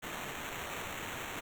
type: noise with sample-and-hold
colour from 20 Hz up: violet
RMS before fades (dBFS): -41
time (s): 0.02-1.41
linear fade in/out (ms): 20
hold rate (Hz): 4900
effects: none